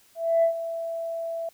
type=tone with ADSR envelope; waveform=sine; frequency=664 Hz; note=E5; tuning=12 cents sharp; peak=-15 dBFS; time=0.15-1.49 s; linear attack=280 ms; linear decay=100 ms; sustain=-13 dB; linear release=3 ms; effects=tanh soft clip ceiling -13 dBFS + white hiss -59 dBFS RMS until 1.53 s